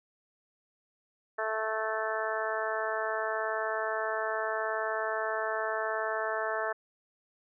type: harmonic tone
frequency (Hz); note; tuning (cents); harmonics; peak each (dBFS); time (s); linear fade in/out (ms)
219.2; A3; -6; 2 / 3 / 4 / 5 / 6 / 7 / 8; -37 / -34 / -39 / -38 / -38 / -39 / -37; 1.38-6.73; 10
effects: none